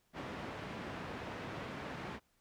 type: band-pass noise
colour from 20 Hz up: pink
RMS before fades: -44 dBFS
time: 0.13-2.2 s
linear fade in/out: 50 ms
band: 110 to 2300 Hz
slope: 12 dB/octave
effects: pink hiss -75 dBFS RMS until 2.4 s